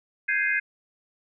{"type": "chord", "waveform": "sine", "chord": "Ab major seventh", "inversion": "third", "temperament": "equal", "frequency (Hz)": [1568, 1661.2, 2093, 2489], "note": ["G6", "Ab6", "C7", "Eb7"], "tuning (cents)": [0, 0, 0, 0], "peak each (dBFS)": [-29, -26, -26, -30], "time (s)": [0.28, 0.6], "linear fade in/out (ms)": 10, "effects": []}